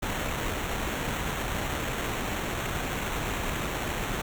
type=noise with sample-and-hold; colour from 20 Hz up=pink; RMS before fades=-31 dBFS; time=0.02-4.22 s; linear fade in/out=10 ms; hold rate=4900 Hz; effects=none